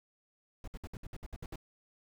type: noise bursts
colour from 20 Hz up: brown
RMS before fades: -42 dBFS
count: 10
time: 0.64-1.558 s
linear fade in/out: 2 ms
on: 36 ms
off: 62 ms
effects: none